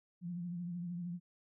sine tone with vibrato, 174.61 Hz, F3, in tune, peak -38 dBFS, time 0.21-1.2 s, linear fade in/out 50 ms, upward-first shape triangle, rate 13 Hz, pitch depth 61 cents each way, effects none

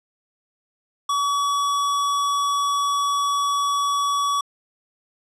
square tone, 1136 Hz, C#6, 42 cents sharp, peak -20 dBFS, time 1.09-4.41 s, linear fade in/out 5 ms, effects low-pass 9000 Hz 12 dB/octave

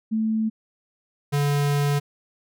sine / square tone pair in turn, 220 / 143.8 Hz, A3 / D3, 0 / -36 cents, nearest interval perfect fifth, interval 736 cents, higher first, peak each -20 dBFS, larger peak neither, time 0.11-0.5 / 1.32-2 s, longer second, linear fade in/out 20 ms, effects none

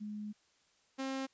sine / sawtooth tone pair in turn, 210 / 267.1 Hz, G#3 / C4, +19 / +36 cents, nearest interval major third, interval 417 cents, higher second, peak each -39 / -32 dBFS, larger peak second, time 0-0.33 / 0.98-1.27 s, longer first, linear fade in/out 20 ms, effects white hiss -71 dBFS RMS until 1.33 s + resampled to 16000 Hz

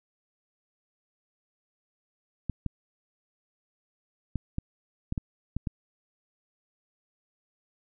clicks, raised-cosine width 5 ms, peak -17 dBFS, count 8, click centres 2.497 / 2.663 / 4.357 / 4.584 / 5.124 / 5.178 / 5.566 / 5.672 s, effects none

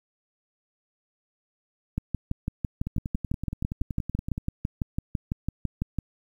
two click trains, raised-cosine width 5 ms, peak -18 / -14 dBFS, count 17 / 25, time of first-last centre 2.87-4.379 / 1.98-5.987 s, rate 10.6 / 5.99 Hz, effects 9-bit

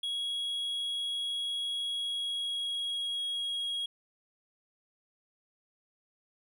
triangle tone with pitch glide, 3322 to 3295 Hz, G#7 to G#7, 0 to -14 cents, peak -30 dBFS, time 0.03-3.86 s, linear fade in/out 5 ms, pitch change -14 cents, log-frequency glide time 1.82-3.58 s, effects none

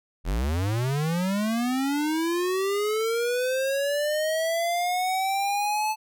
square linear sweep, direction up, 38.89 to 872 Hz, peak -24 dBFS, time 0.24-5.96 s, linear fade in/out 50 ms, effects none

